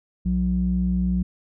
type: tone with low-pass filter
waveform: square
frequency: 61 Hz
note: B1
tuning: 21 cents flat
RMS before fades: -22 dBFS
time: 0.25-1.23 s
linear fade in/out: 10 ms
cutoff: 180 Hz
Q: 5.2
effects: none